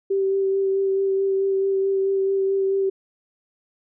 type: tone with vibrato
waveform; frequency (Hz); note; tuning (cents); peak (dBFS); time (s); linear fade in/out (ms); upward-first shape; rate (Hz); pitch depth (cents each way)
sine; 388.6; G4; -15; -18; 0.1-2.9; 10; sine; 4.6; 14
effects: none